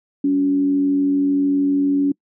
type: tone with frequency modulation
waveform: sine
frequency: 281.9 Hz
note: C#4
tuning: 29 cents sharp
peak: -14 dBFS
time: 0.24-2.12 s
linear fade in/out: 5 ms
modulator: 87.1 Hz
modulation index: 0.26
effects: noise-tail reverb RT60 0.1 s tail -26 dB re dry